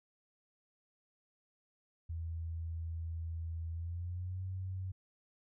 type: tone with pitch glide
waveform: sine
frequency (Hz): 82.41 to 93.58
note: E2 to F#2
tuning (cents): 0 to +20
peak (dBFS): -37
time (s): 2.09-4.92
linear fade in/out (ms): 10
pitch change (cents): +220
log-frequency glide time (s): 3.71-4.43
effects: none